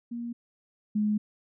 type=tone pair in turn; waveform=sine; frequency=236.5 / 210.7 Hz; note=A#3 / G#3; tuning=+25 / +25 cents; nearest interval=major second; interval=200 cents; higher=first; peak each=-32 / -23 dBFS; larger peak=second; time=0.11-0.33 / 0.95-1.18 s; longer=second; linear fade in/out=10 ms; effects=none